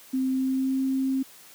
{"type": "tone with pitch glide", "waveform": "sine", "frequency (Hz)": [261.6, 265.7], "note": ["C4", "C4"], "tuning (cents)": [0, 27], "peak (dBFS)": -22, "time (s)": [0.13, 1.23], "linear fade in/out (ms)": 10, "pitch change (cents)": 27, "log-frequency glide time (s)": [0.32, 0.81], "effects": ["white hiss -50 dBFS RMS until 1.54 s", "high-pass 150 Hz 12 dB/octave"]}